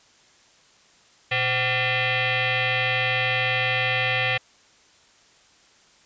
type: tone with frequency modulation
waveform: sine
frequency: 120.6 Hz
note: B2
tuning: 41 cents flat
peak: -20 dBFS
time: 1.31-4.38 s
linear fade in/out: 10 ms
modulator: 638 Hz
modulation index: 4.7
effects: white hiss -56 dBFS RMS until 6.05 s + resampled to 16000 Hz